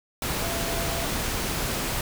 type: tone in noise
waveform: sine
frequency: 674 Hz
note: E5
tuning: 38 cents sharp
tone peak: -33 dBFS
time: 0.42-1.05 s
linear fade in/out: 2 ms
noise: pink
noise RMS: -28 dBFS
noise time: 0.22-2.01 s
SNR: -8 dB
effects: none